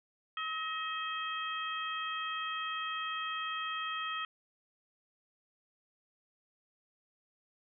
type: harmonic tone with a mistuned harmonic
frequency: 640 Hz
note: D#5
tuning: 49 cents sharp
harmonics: 2 / 3 / 4 / 5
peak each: -37 / -42 / -43 / -41 dBFS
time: 0.37-4.25 s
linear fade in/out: 2 ms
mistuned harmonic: 3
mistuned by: -39 cents
effects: none